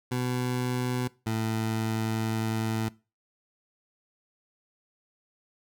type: tone pair in turn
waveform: 20% pulse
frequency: 125 / 111.17 Hz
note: B2 / A2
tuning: +21 / +18 cents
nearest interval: major second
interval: 203 cents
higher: first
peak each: -22 dBFS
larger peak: neither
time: 0.11-1.08 / 1.26-2.89 s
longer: second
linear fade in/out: 10 ms
effects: noise-tail reverb RT60 0.3 s tail -21 dB re dry